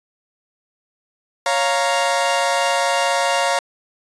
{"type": "chord", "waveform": "sawtooth", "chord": "Bb minor", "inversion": "first", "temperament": "equal", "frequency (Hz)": [554.4, 698.5, 932.3], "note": ["Db5", "F5", "Bb5"], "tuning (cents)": [0, 0, 0], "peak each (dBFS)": -17, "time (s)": [1.46, 3.59], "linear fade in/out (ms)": 2, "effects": ["resampled to 22050 Hz"]}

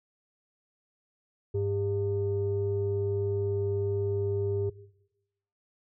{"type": "tone pair together", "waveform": "sine", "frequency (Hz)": [100.12, 400.9], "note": ["G2", "G4"], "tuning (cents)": [37, 39], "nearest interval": "2 octaves", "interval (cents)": 2402, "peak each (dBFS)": -28, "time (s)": [1.54, 4.7], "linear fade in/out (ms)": 10, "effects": ["noise-tail reverb RT60 0.9 s tail -19 dB re dry", "tanh soft clip ceiling -20 dBFS"]}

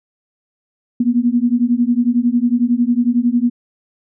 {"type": "beating tone pair", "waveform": "sine", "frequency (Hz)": [235.4, 246.4], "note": ["A#3", "B3"], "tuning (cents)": [17, -4], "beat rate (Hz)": 11, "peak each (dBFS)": -15, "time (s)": [1, 3.5], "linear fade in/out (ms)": 5, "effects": []}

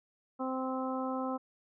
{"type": "harmonic tone", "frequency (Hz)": 260.5, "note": "C4", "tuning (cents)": -7, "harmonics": [1, 2, 3, 4, 5], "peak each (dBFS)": [-35, -38, -40, -41, -42], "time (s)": [0.39, 1.38], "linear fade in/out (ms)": 20, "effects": []}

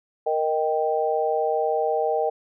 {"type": "chord", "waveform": "sine", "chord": "Eb major", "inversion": "second", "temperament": "equal", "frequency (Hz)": [466.2, 622.3, 784], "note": ["Bb4", "Eb5", "G5"], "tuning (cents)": [0, 0, 0], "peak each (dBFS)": [-24, -25, -25], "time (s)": [0.26, 2.3], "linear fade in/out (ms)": 10, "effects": []}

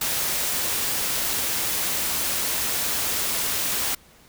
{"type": "noise", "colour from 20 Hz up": "white", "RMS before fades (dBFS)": -25, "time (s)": [0.01, 3.95], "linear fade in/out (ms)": 5, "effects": ["pink hiss -53 dBFS RMS until 4.28 s"]}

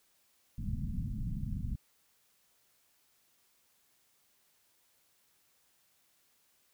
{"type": "low-pass noise", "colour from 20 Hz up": "pink", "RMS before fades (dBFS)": -36, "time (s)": [0.58, 1.76], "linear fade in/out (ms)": 5, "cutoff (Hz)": 230, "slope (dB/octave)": 48, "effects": ["white hiss -71 dBFS RMS until 6.73 s"]}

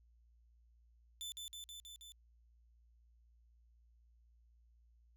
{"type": "tone with echo", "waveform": "sawtooth", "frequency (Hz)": 3520, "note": "A7", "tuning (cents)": 0, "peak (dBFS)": -40, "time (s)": [1.21, 1.32], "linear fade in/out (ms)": 0, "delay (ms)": 160, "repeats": 5, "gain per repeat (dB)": -2, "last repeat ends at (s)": 2.12, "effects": ["added 58 Hz sine -65 dBFS peak until 5.16 s"]}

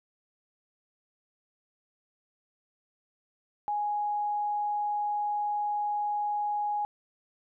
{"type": "tone", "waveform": "sine", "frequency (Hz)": 830.6, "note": "G#5", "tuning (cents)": 0, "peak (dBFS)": -27, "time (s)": [3.68, 6.85], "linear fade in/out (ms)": 0, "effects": []}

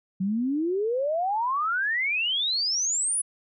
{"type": "exponential sweep", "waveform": "sine", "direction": "up", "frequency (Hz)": [182.6, 10340], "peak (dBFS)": -23, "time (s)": [0.2, 3.22], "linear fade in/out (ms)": 10, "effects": []}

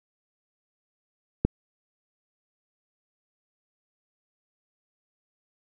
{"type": "click", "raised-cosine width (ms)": 3, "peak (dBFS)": -7, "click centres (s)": 1.45, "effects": []}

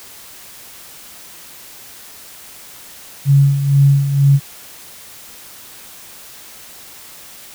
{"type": "tone with tremolo", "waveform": "sine", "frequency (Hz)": 139.6, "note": "C#3", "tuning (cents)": 13, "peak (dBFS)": -6, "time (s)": [3.25, 4.4], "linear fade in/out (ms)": 50, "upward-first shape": "sine", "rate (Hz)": 2.1, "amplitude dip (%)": 65, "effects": ["white hiss -38 dBFS RMS until 7.54 s"]}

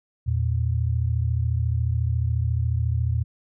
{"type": "tone pair together", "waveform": "sine", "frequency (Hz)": [82.41, 116.55], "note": ["E2", "A#2"], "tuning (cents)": [0, 0], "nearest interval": "tritone", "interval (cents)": 600, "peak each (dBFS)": -23, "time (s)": [0.26, 3.24], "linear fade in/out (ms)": 20, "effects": []}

